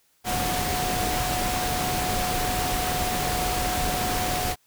sine tone in noise, 730 Hz, F#5, 24 cents flat, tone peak -28 dBFS, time 0.24-4.56 s, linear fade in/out 50 ms, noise pink, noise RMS -27 dBFS, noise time 0.24-4.56 s, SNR -4 dB, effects white hiss -65 dBFS RMS until 4.66 s

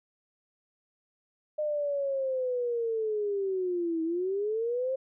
sine linear two-way sweep, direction down then up, 610 to 320.3 to 535 Hz, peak -27 dBFS, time 1.58-4.96 s, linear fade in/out 10 ms, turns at 4.03 s, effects none

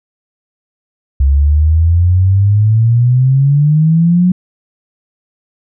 sine exponential sweep, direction up, 67 to 183.9 Hz, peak -6 dBFS, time 1.2-4.32 s, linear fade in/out 5 ms, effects none

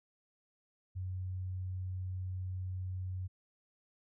sine tone, 92.5 Hz, F#2, in tune, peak -36 dBFS, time 0.95-3.28 s, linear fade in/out 20 ms, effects none

